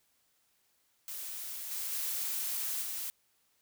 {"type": "noise with level steps", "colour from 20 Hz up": "blue", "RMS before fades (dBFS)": [-41, -37, -35, -38], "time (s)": [1.08, 3.1], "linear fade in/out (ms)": 0, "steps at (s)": [1.71, 1.92, 2.82], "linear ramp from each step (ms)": 2, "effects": ["white hiss -73 dBFS RMS until 3.61 s"]}